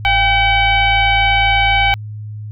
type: tone with frequency modulation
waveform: sine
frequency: 1542 Hz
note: G6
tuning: 29 cents flat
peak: -10 dBFS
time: 0.05-1.94 s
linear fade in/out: 0 ms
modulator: 746 Hz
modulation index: 1.9
effects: added 106 Hz sine -25 dBFS peak until 2.51 s